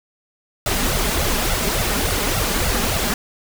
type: noise with flanger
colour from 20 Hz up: pink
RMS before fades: -20 dBFS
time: 0.66-3.14 s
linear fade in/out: 2 ms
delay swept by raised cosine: 1.4 to 5 ms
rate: 3.5 Hz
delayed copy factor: +0.8
effects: none